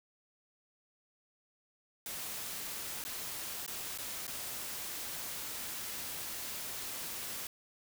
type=noise with dropouts; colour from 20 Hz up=white; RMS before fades=-41 dBFS; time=2.06-7.47 s; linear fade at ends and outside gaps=1 ms; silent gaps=3.04-3.05 / 3.663-3.678 / 3.976-3.985 / 4.268-4.278 s; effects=none